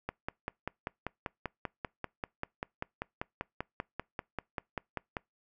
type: click train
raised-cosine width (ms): 0.5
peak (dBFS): -19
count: 27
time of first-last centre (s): 0.09-5.168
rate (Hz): 5.12
effects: noise-tail reverb RT60 0.2 s tail -26 dB re dry